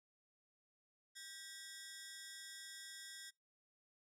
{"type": "ring-modulated tone", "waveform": "10% pulse", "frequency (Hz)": 1760, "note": "A6", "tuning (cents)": 0, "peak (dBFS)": -38, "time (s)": [1.15, 3.31], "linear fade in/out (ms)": 20, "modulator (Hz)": 168, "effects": ["noise-tail reverb RT60 0.2 s tail -25 dB re dry", "low-pass 11000 Hz 12 dB/octave"]}